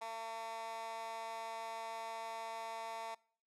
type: tone with high-pass filter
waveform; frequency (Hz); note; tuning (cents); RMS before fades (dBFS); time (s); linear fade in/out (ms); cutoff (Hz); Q
15% pulse; 225.8; A3; +45; -44; 0.01-3.15; 10; 850; 2.6
effects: noise-tail reverb RT60 0.5 s tail -23 dB re dry + low-pass 10000 Hz 12 dB/octave